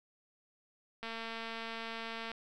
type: click train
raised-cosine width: 0.3 ms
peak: -26 dBFS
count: 293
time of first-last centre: 1.03-2.316 s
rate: 227 Hz
effects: none